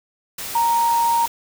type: tone in noise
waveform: sine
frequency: 932.3 Hz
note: A#5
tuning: in tune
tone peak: -15 dBFS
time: 0.55-1.26 s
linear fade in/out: 5 ms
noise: white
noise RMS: -30 dBFS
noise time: 0.38-1.28 s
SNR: +12 dB
effects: none